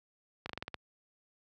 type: slowing click train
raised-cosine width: 0.3 ms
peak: -22 dBFS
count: 7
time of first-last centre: 0.46-0.743 s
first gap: 34 ms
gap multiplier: 1.13
effects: high-pass 60 Hz 12 dB/octave